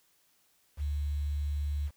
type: tone with quantisation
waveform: sine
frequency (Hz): 72.8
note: D2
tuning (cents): -15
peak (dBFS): -29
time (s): 0.77-1.91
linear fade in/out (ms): 50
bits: 9
effects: white hiss -69 dBFS RMS until 1.96 s